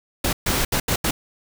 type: noise bursts at uneven times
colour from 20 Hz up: pink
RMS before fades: -21 dBFS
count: 5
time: 0.24-0.33 / 0.46-0.65 / 0.72-0.8 / 0.88-0.96 / 1.04-1.11 s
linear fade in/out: 5 ms
effects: none